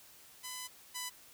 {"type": "tone pair in turn", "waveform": "5% pulse", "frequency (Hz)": [1006, 997.3], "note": ["B5", "B5"], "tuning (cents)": [32, 17], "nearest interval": "unison", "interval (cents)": 15, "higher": "first", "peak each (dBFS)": [-29, -26], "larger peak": "second", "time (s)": [[0.43, 0.68], [0.94, 1.1]], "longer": "first", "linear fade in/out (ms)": 20, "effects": ["white hiss -58 dBFS RMS until 1.33 s"]}